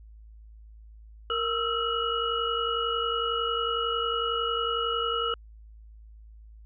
sine tone cluster, 463.8 / 1299 / 1350 / 2913 Hz, A#4 / E6 / E6 / F#7, -9 / -26 / +41 / -28 cents, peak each -31 dBFS, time 1.3-5.34 s, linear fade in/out 2 ms, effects added 54 Hz sine -46 dBFS peak until 6.65 s

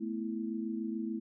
sine chord, A suspended second, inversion none, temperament equal, 220 / 246.9 / 329.6 Hz, A3 / B3 / E4, 0 / 0 / 0 cents, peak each -36 / -40 / -38 dBFS, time 0-1.2 s, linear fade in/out 20 ms, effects none

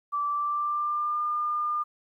sine tone with pitch glide, 1163 to 1206.1 Hz, D6 to D6, -17 to +46 cents, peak -25 dBFS, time 0.12-1.84 s, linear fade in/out 20 ms, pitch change +63 cents, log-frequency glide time 0.25-1.21 s, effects 11-bit

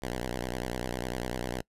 5% pulse tone with vibrato, 61.74 Hz, B1, in tune, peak -21 dBFS, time 0.02-1.62 s, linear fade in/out 5 ms, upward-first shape sine, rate 10 Hz, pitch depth 140 cents each way, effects noise-tail reverb RT60 0.1 s tail -25 dB re dry + resampled to 32000 Hz

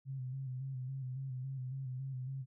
sine tone with vibrato, 131.1 Hz, C3, 4 cents sharp, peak -38 dBFS, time 0.05-2.46 s, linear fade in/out 50 ms, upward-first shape square, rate 3.6 Hz, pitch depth 47 cents each way, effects none

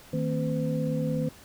sine tone cluster, 157.2 / 227.1 / 263.7 / 508 Hz, D#3 / A#3 / C4 / B4, +18 / -45 / +14 / +49 cents, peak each -28 / -32 / -33 / -32 dBFS, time 0.13-1.29 s, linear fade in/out 5 ms, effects pink hiss -51 dBFS RMS until 1.44 s

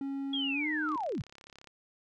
triangle tone with pitch glide, 274.8 to 306.7 Hz, C#4 to D#4, -15 to -25 cents, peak -31 dBFS, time 0.01-0.96 s, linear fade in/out 2 ms, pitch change +190 cents, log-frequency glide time 0.52-0.67 s
sine linear sweep, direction down, 3350 to 76.5 Hz, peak -31 dBFS, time 0.33-1.22 s, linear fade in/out 5 ms
click train, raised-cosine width 0.2 ms, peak -34 dBFS, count 28, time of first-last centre 0.89-1.673 s, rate 34.5 Hz
effects none

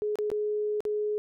sine tone with dropouts, 420.8 Hz, G#4, 23 cents sharp, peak -26 dBFS, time 0.02-1.18 s, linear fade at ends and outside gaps 0 ms, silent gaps 0.156-0.187 / 0.302-0.316 / 0.805-0.852 s, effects none

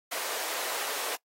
pink high-pass noise, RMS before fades -34 dBFS, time 0.11-1.16 s, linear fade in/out 10 ms, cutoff 450 Hz, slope 24 dB/octave, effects noise-tail reverb RT60 0.1 s tail -20 dB re dry + AAC 48 kbps

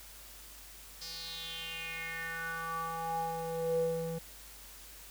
square tone with band-pass filter sweep, 164.81 Hz, E3, in tune, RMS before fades -37 dBFS, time 1.01-4.19 s, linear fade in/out 10 ms, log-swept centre 5100 to 350 Hz, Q 5.5, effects added 50 Hz sine -56 dBFS peak until 5.1 s + white hiss -52 dBFS RMS until 5.1 s

